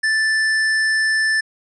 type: tone with hard clipping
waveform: sine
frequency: 1760 Hz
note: A6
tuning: in tune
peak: -17 dBFS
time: 0.03-1.41 s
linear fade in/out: 10 ms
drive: 11 dB
effects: resampled to 22050 Hz